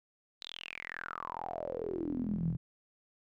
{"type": "tone with band-pass filter sweep", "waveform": "sawtooth", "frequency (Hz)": 42.29, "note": "E1", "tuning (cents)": 45, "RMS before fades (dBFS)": -38, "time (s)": [0.41, 2.57], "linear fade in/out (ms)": 10, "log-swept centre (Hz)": [4000, 140], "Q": 9.9, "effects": []}